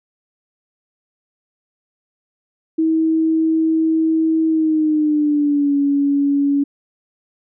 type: tone with pitch glide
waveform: sine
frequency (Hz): 320.9 to 282.6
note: E4 to C#4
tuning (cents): -46 to +34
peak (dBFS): -13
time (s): 2.78-6.64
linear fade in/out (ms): 10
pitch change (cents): -220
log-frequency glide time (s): 4.47-5.76
effects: none